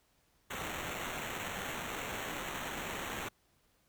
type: noise with sample-and-hold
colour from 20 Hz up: white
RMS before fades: -40 dBFS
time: 0.5-3.29 s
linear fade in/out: 10 ms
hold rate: 4900 Hz
effects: pink hiss -72 dBFS RMS until 3.88 s